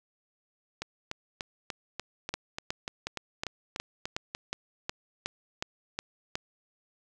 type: two click trains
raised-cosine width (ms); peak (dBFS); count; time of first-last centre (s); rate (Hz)
0.2; -17 / -14; 13 / 12; 0.82-4.349 / 2.34-6.355; 3.4 / 2.74
effects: none